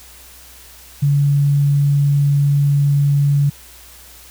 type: tone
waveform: sine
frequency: 142.5 Hz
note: C#3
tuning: 48 cents sharp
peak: -11 dBFS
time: 1.02-3.5 s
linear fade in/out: 10 ms
effects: added 61 Hz sine -46 dBFS peak until 4.3 s + white hiss -42 dBFS RMS until 4.3 s